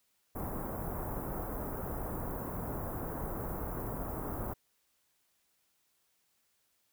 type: band-stop noise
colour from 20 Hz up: pink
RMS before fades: -38 dBFS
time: 0.35-4.54 s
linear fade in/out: 10 ms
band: 1200 to 14000 Hz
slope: 24 dB/octave
effects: white hiss -75 dBFS RMS until 6.92 s